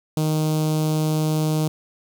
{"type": "tone with notch filter", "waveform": "sawtooth", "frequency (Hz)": 155.3, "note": "D#3", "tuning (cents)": -3, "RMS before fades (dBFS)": -21, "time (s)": [0.17, 1.68], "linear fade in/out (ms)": 2, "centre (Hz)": 1800, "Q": 0.57, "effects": ["8-bit"]}